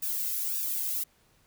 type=noise with flanger; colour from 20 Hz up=violet; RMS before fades=-31 dBFS; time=0.02-1.04 s; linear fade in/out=10 ms; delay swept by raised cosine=0.94 to 1.76 ms; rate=1.8 Hz; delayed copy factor=-0.75; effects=pink hiss -65 dBFS RMS until 1.46 s